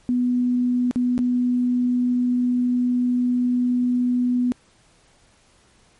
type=tone with dropouts; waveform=sine; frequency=246.9 Hz; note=B3; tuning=in tune; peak=-17 dBFS; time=0.09-4.52 s; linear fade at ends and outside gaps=0 ms; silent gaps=0.911-0.959 / 1.179-1.19 s; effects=pink hiss -57 dBFS RMS until 5.99 s + MP3 48 kbps